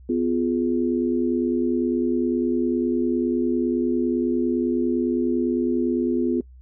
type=chord; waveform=sine; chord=F diminished; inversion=second; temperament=just; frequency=251.4 / 349.2 / 419.1 Hz; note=Cb4 / F4 / Ab4; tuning=+31 / 0 / +16 cents; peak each=-22 / -23 / -28 dBFS; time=0.09-6.41 s; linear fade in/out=5 ms; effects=noise-tail reverb RT60 0.1 s tail -23 dB re dry + added 63 Hz sine -43 dBFS peak until 6.61 s